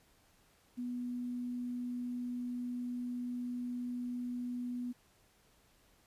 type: tone with quantisation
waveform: sine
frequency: 245.3 Hz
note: B3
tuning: 12 cents flat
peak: -36 dBFS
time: 0.77-4.93 s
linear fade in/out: 20 ms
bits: 11
effects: pink hiss -68 dBFS RMS until 6.06 s + resampled to 32000 Hz